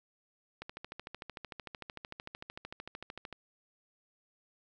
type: click train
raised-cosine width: 0.3 ms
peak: -26 dBFS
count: 37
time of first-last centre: 0.62-3.327 s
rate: 13.3 Hz
effects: none